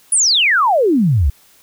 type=exponential sweep; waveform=sine; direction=down; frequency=10300 to 61.4 Hz; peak=-10 dBFS; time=0.12-1.3 s; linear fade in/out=5 ms; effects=white hiss -50 dBFS RMS until 1.62 s